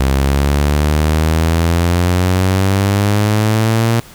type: exponential sweep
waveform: sawtooth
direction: up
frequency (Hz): 66.3 to 116.54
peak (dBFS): -7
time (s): 0-4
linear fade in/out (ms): 0
effects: pink hiss -39 dBFS RMS until 4.14 s